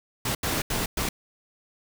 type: noise bursts at uneven times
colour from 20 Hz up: pink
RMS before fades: -27 dBFS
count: 4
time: 0.25-0.35 / 0.43-0.62 / 0.7-0.86 / 0.97-1.09 s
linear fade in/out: 5 ms
effects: none